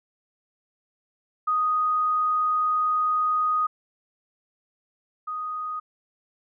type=tone pair in turn; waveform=sine; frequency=1244.5 / 1244.5 Hz; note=D#6 / D#6; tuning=0 / 0 cents; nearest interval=unison; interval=0 cents; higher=neither; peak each=-20 / -28 dBFS; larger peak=first; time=1.47-3.67 / 5.27-5.8 s; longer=first; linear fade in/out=10 ms; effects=none